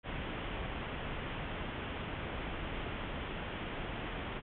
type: low-pass noise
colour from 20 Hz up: pink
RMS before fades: -40 dBFS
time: 0.03-4.42 s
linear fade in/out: 50 ms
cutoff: 3400 Hz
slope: 96 dB/octave
effects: none